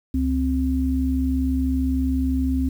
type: tone pair together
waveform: sine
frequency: 69.29 / 261.6 Hz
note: C#2 / C4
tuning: 0 / 0 cents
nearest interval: octave + major seventh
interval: 2300 cents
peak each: -22 / -21 dBFS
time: 0.14-2.69 s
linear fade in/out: 5 ms
effects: 8-bit